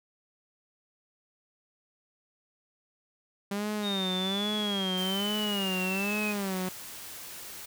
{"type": "tone with vibrato", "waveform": "sawtooth", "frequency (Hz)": 197.6, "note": "G3", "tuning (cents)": 14, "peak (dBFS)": -26, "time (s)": [3.51, 6.69], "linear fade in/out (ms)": 5, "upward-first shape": "sine", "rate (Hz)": 1.2, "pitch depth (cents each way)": 120}
{"type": "linear sweep", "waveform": "sine", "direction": "down", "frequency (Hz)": [3729, 2489], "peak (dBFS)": -31, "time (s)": [3.82, 6.35], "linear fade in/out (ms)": 50}
{"type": "noise", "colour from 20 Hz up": "white", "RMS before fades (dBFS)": -43, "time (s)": [4.97, 7.66], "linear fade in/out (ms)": 10}
{"effects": []}